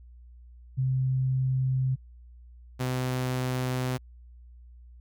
sine / sawtooth tone pair in turn, 130.6 / 127.54 Hz, C3 / C3, -3 / -44 cents, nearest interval unison, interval 41 cents, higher first, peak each -23 dBFS, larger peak neither, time 0.77-1.96 / 2.79-3.98 s, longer neither, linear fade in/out 20 ms, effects added 60 Hz sine -47 dBFS peak until 5 s

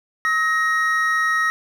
triangle tone pair together, 1282.4 / 1877 Hz, E6 / A#6, -48 / +11 cents, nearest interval perfect fifth, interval 659 cents, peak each -19 / -17 dBFS, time 0.25-1.5 s, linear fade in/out 0 ms, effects none

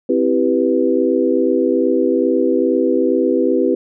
sine chord, C major seventh, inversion none, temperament equal, 261.6 / 329.6 / 392 / 493.9 Hz, C4 / E4 / G4 / B4, 0 / 0 / 0 / 0 cents, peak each -18 dBFS, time 0.09-3.75 s, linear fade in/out 5 ms, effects none

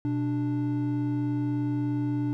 triangle tone pair together, 123.49 / 293.7 Hz, B2 / D4, 0 / 0 cents, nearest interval octave + minor third, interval 1500 cents, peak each -27 / -25 dBFS, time 0.05-2.33 s, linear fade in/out 0 ms, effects none

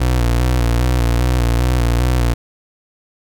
30% pulse tone with vibrato, 60.4 Hz, B1, 38 cents flat, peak -10 dBFS, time 0-2.34 s, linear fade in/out 10 ms, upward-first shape square, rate 2.5 Hz, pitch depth 48 cents each way, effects none

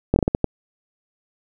slowing click train, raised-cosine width 2 ms, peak -3 dBFS, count 7, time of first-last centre 0.14-0.443 s, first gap 21 ms, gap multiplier 1.35, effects none

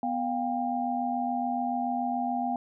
sine tone cluster, 247.6 / 708 / 795 Hz, B3 / F5 / G5, +5 / +23 / +24 cents, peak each -31 dBFS, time 0.03-2.56 s, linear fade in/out 2 ms, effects none

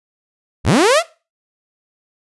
sawtooth linear sweep, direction up, 34.56 to 721 Hz, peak -6 dBFS, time 0.64-1.03 s, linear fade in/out 50 ms, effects noise-tail reverb RT60 0.3 s tail -19 dB re dry + resampled to 24000 Hz

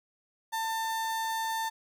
35% pulse tone, 895 Hz, A5, 29 cents sharp, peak -28 dBFS, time 0.52-1.7 s, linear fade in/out 20 ms, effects none

